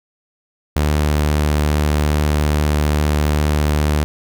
sawtooth tone, 74.8 Hz, D2, 32 cents sharp, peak -10 dBFS, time 0.76-4.04 s, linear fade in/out 0 ms, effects none

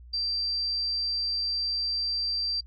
sine tone, 4699 Hz, D8, in tune, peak -26 dBFS, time 0.13-2.61 s, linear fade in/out 10 ms, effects added 60 Hz sine -45 dBFS peak until 2.66 s + AAC 32 kbps

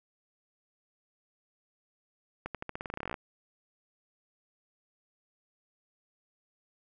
accelerating click train, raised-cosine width 0.5 ms, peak -21 dBFS, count 18, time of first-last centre 2.46-3.142 s, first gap 87 ms, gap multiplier 0.89, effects none

